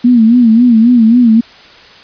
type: tone with vibrato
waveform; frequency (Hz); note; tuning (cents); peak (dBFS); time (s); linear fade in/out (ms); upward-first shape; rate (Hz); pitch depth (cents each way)
sine; 233.9; A#3; +6; -3; 0.04-1.41; 10; sine; 3.7; 110
effects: white hiss -37 dBFS RMS until 2.03 s + resampled to 11025 Hz